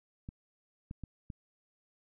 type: clicks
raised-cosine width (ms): 5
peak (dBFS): -29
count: 4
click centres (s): 0.289 / 0.911 / 1.037 / 1.302
effects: none